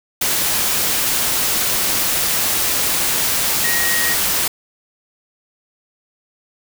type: tone in noise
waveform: sine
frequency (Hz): 1884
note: A#6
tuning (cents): +18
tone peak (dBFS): -20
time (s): 3.64-4.14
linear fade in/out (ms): 5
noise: white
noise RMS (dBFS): -18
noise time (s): 0.21-4.48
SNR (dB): -5
effects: none